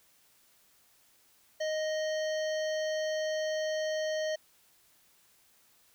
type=harmonic tone; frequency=622.3 Hz; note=D#5; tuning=in tune; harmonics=1 / 3 / 5 / 7 / 9 / 10; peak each=-30 / -40 / -44 / -47 / -49 / -50 dBFS; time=1.6-4.36 s; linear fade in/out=10 ms; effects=white hiss -65 dBFS RMS until 5.94 s